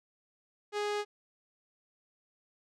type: tone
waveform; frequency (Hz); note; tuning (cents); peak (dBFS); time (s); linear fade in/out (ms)
sawtooth; 414.7; G#4; -3; -27; 0.72-1.05; 50
effects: low-pass 6000 Hz 12 dB/octave